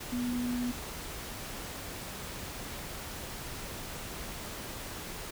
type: tone in noise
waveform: sine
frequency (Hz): 244.7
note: B3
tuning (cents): -16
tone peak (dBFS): -30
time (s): 0.12-0.72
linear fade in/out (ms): 10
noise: pink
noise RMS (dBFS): -41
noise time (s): 0-5.31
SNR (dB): +8
effects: none